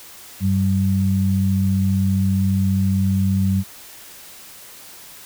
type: tone pair together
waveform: sine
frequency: 96.69 / 191.6 Hz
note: G2 / G3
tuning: -23 / -39 cents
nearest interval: octave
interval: 1184 cents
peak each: -18 dBFS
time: 0.4-3.64 s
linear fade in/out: 50 ms
effects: white hiss -41 dBFS RMS until 5.25 s